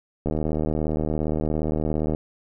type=click train; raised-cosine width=2 ms; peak=-12 dBFS; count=147; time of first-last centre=0.26-2.149 s; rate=77.3 Hz; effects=none